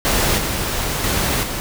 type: noise with level steps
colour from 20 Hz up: pink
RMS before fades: -17 / -22 / -19 / -25 dBFS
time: 0.05-1.6 s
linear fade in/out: 0 ms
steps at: 0.38 / 1.04 / 1.43 s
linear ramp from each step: 2 ms
effects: none